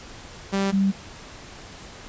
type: tone pair in turn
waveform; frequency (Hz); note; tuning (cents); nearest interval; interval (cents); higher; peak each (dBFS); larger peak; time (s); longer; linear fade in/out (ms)
sawtooth / sine; 196 / 195.11; G3 / G3; 0 / -8; unison; 8; first; -17; neither; 0.52-0.72 / 0.72-0.92; neither; 20
effects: pink hiss -42 dBFS RMS until 2.08 s + resampled to 16000 Hz